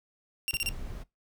sawtooth tone bursts, 2765 Hz, F7, 18 cents flat, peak -24 dBFS, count 4, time 0.48-0.69 s, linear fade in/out 0 ms, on 30 ms, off 30 ms
brown noise with exponential decay, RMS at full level -33 dBFS, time 0.53-0.62 s, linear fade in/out 5 ms, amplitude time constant 19 ms
brown noise, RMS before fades -38 dBFS, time 0.61-1.04 s, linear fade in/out 20 ms
effects noise-tail reverb RT60 0.2 s tail -21 dB re dry

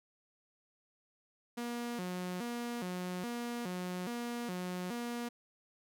sawtooth tone with vibrato, 207.7 Hz, G#3, in tune, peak -33 dBFS, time 1.57-5.29 s, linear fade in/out 10 ms, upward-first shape square, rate 1.2 Hz, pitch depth 240 cents each way, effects none

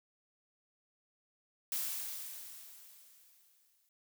blue noise with exponential decay, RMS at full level -35 dBFS, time 1.72-3.89 s, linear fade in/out 1 ms, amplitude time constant 470 ms, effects none

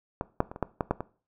clicks, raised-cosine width 1 ms, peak -15 / -8 / -24 / -25 / -12 / -12 / -10 / -18 dBFS, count 8, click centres 0.211 / 0.404 / 0.515 / 0.561 / 0.627 / 0.808 / 0.91 / 1.006 s, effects noise-tail reverb RT60 0.4 s tail -19 dB re dry

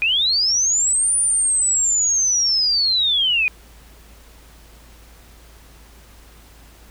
sine linear two-way sweep, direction up then down, 2419 to 9470 to 2419 Hz, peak -15 dBFS, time 0.02-3.48 s, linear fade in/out 0 ms, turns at 1.16 s, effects added 55 Hz sine -45 dBFS peak until 6.9 s + pink hiss -49 dBFS RMS until 6.9 s

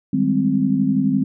sine chord, Ab major seventh, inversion second, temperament equal, 155.56 / 196 / 207.7 / 261.6 Hz, Eb3 / G3 / Ab3 / C4, 0 / 0 / 0 / 0 cents, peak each -24 / -21 / -22 / -18 dBFS, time 0.13-1.24 s, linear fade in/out 5 ms, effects none

